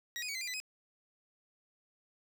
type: tone with pitch steps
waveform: 20% pulse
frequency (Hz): 1904 / 2488 / 2257 / 2058 / 2397 / 2001 / 2528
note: A#6 / D#7 / C#7 / C7 / D7 / B6 / D#7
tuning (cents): +36 / -1 / +31 / -29 / +35 / +22 / +27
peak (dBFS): -32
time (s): 0.16-0.601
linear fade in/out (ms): 0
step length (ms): 63
effects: 11-bit